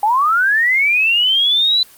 sine linear sweep, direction up, 802 to 4024 Hz, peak -11 dBFS, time 0.03-1.83 s, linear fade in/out 2 ms, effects white hiss -44 dBFS RMS until 1.97 s + Opus 24 kbps

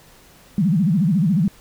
sine tone with vibrato, 178.8 Hz, F3, 41 cents sharp, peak -14 dBFS, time 0.58-1.48 s, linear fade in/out 2 ms, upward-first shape sine, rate 14 Hz, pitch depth 290 cents each way, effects pink hiss -49 dBFS RMS until 1.6 s

